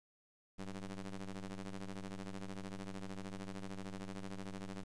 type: ring-modulated tone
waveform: sawtooth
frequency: 98.4 Hz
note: G2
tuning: 7 cents sharp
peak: -36 dBFS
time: 0.58-4.84 s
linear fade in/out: 10 ms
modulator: 91.8 Hz
effects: resampled to 22050 Hz + 11-bit